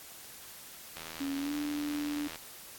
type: click train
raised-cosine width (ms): 0.2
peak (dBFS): -24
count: 113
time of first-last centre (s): 0.97-2.358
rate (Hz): 80.7
type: tone with pitch glide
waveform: sine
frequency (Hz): 277.2 to 292.7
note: C#4 to D4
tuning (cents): 0 to -6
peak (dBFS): -32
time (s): 1.2-2.28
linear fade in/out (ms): 10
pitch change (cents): +94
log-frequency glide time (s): 1.38-1.54
effects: white hiss -49 dBFS RMS until 2.78 s + AAC 64 kbps